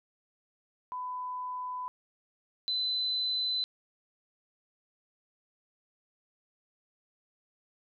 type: tone pair in turn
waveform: sine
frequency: 1001 / 4024 Hz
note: B5 / B7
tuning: +23 / +32 cents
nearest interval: 2 octaves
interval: 2409 cents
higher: second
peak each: -34 / -28 dBFS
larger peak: second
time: 0.92-1.88 / 2.68-3.64 s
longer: neither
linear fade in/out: 0 ms
effects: none